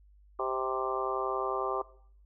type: harmonic tone with a mistuned harmonic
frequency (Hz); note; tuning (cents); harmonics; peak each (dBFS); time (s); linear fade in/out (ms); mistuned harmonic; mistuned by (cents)
130.81; C3; 0; 3 / 4 / 5 / 6 / 7 / 8 / 9; -35 / -38 / -38 / -38 / -41 / -37 / -36; 0.39-1.82; 5; 5; -24
effects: noise-tail reverb RT60 0.6 s tail -19 dB re dry + added 50 Hz sine -56 dBFS peak until 2.25 s